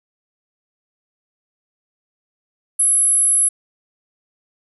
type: tone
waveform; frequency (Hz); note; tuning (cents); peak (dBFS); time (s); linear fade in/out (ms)
sine; 10850; E9; +49; -12; 2.79-3.49; 10
effects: none